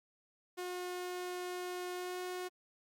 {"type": "tone with pitch glide", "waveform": "sawtooth", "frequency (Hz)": [360.2, 363.3], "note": ["F#4", "F#4"], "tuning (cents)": [-46, -32], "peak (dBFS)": -35, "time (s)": [0.57, 2.49], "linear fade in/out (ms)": 20, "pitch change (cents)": 14, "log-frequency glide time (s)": [1.95, 2.2], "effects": ["Opus 48 kbps"]}